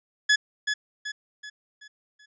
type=tone with echo; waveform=sawtooth; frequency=1700 Hz; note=G#6; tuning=40 cents sharp; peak=-13 dBFS; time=0.29-0.36 s; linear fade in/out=10 ms; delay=380 ms; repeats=5; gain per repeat=-7 dB; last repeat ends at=2.26 s; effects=resampled to 16000 Hz